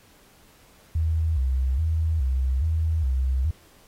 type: tone with vibrato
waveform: sine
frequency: 72.4 Hz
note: D2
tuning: 24 cents flat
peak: -20 dBFS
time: 0.95-3.51 s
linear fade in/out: 5 ms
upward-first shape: square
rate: 1.2 Hz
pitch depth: 180 cents each way
effects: pink hiss -56 dBFS RMS until 3.87 s + AAC 48 kbps